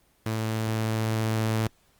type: tone with level ramp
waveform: sawtooth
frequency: 110.6 Hz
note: A2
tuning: 9 cents sharp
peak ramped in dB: -22 to -19 dBFS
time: 0.26-1.67 s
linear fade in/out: 0 ms
effects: pink hiss -64 dBFS RMS until 1.99 s + Opus 24 kbps